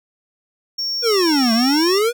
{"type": "tone", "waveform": "triangle", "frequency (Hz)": 5500, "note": "F8", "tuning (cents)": -27, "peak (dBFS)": -19, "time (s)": [0.78, 1.99], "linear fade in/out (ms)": 10}
{"type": "exponential two-way sweep", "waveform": "square", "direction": "down then up", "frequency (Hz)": [493.9, 220, 493.9], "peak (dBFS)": -15, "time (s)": [1.02, 2.13], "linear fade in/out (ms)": 50, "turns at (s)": 1.53}
{"effects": []}